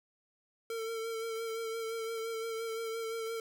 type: tone with vibrato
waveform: square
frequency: 452.1 Hz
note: A4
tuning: 47 cents sharp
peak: -36 dBFS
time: 0.7-3.4 s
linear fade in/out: 2 ms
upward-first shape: sine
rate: 5.8 Hz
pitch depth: 27 cents each way
effects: none